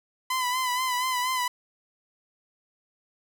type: tone with vibrato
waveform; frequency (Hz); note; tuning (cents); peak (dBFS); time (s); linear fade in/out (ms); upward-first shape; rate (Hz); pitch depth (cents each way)
sawtooth; 1010; B5; +39; -21; 0.3-1.48; 5; sine; 4.2; 48
effects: none